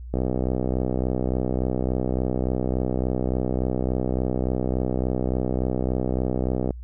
click train, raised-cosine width 2 ms, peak -11 dBFS, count 418, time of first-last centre 0.14-6.707 s, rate 63.5 Hz, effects added 60 Hz sine -34 dBFS peak until 6.83 s

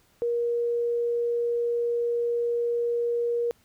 sine tone, 473.5 Hz, A#4, 27 cents sharp, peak -23 dBFS, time 0.22-3.51 s, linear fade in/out 0 ms, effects pink hiss -63 dBFS RMS until 3.64 s

